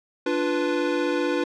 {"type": "chord", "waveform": "square", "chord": "B diminished", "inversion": "first", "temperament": "equal", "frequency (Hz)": [293.7, 349.2, 493.9], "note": ["D4", "F4", "B4"], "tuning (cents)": [0, 0, 0], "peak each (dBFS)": -27, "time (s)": [0.26, 1.44], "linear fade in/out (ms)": 5, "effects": ["low-pass 4000 Hz 12 dB/octave"]}